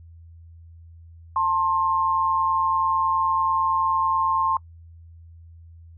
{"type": "tone pair together", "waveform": "sine", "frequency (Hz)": [893.9, 1063], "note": ["A5", "C6"], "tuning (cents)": [27, 27], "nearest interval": "minor third", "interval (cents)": 300, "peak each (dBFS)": [-24, -20], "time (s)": [1.36, 4.57], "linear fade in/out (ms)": 2, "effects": ["noise-tail reverb RT60 0.1 s tail -25 dB re dry", "added 83 Hz sine -43 dBFS peak until 5.97 s"]}